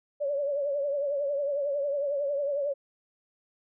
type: tone with vibrato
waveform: sine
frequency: 568 Hz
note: C#5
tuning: 42 cents sharp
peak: -26 dBFS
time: 0.2-2.74 s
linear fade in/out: 20 ms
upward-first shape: triangle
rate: 11 Hz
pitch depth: 80 cents each way
effects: none